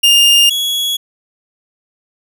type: tone pair in turn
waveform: 40% pulse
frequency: 2819 / 3352 Hz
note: F7 / G#7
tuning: +16 / +15 cents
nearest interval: minor third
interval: 299 cents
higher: second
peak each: -5 / -13 dBFS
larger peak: first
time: 0.03-0.5 / 0.5-0.97 s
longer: neither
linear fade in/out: 10 ms
effects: none